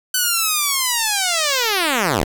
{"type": "linear sweep", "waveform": "5% pulse", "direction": "down", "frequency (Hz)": [1514, 53.2], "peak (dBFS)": -5, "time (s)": [0.14, 2.24], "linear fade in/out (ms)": 5, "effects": ["7-bit"]}